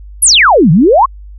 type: exponential two-way sweep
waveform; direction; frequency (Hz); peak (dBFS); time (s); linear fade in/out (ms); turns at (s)
sine; down then up; 11710 to 144.1 to 1148; -3; 0.22-1.06; 10; 0.71
effects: added 50 Hz sine -28 dBFS peak until 1.38 s